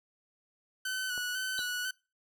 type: tone with vibrato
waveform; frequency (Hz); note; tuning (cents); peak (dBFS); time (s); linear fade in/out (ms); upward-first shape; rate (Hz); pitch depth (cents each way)
sawtooth; 1496; F#6; +19; -29; 0.85-1.91; 5; square; 2; 29
type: clicks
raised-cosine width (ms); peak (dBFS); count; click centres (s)
1; -32; 2; 1.178 / 1.591
type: tone with exponential decay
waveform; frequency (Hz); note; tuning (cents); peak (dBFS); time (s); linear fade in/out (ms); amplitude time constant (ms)
sine; 3951; B7; 0; -31; 1.58-1.75; 1; 35
effects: noise-tail reverb RT60 0.3 s tail -24 dB re dry